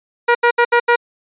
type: tone bursts at uneven times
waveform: 15% pulse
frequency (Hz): 476.7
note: A#4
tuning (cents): +39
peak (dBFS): -3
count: 5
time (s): 0.28-0.35 / 0.43-0.51 / 0.58-0.65 / 0.72-0.8 / 0.88-0.96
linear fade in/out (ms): 10
effects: resampled to 8000 Hz